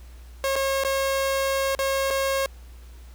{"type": "tone with dropouts", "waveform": "sawtooth", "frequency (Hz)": 542, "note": "C#5", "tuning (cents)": -39, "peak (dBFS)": -18, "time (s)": [0.44, 2.46], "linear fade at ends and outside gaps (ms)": 1, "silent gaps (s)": [[0.557, 0.562], [0.837, 0.848], [1.75, 1.79], [2.104, 2.108]], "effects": ["added 60 Hz sine -41 dBFS peak until 3.14 s", "pink hiss -55 dBFS RMS until 3.14 s"]}